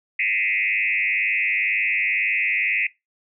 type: tone with frequency modulation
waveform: sine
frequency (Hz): 2293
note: D7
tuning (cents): -42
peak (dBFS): -19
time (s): 0.19-2.87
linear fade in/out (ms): 5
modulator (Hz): 102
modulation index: 3.2
effects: noise-tail reverb RT60 0.2 s tail -20 dB re dry